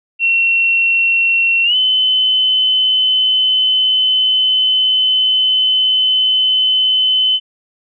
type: tone with pitch glide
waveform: sine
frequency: 2723 to 3039 Hz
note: F7 to F#7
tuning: -44 to +46 cents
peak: -10 dBFS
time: 0.19-7.4 s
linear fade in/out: 50 ms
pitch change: +190 cents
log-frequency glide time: 1.64-1.76 s
effects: none